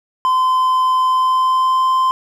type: tone with pitch glide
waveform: triangle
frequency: 1028 to 1038.7 Hz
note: C6 to C6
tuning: -31 to -13 cents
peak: -10 dBFS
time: 0.25-2.11 s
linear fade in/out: 0 ms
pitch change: +18 cents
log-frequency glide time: 1.02-1.9 s
effects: none